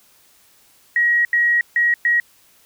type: tone bursts at uneven times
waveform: sine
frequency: 1900 Hz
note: A#6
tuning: 33 cents sharp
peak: -13 dBFS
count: 4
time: 0.96-1.25 / 1.33-1.61 / 1.76-1.94 / 2.05-2.2 s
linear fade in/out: 2 ms
effects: white hiss -54 dBFS RMS until 2.65 s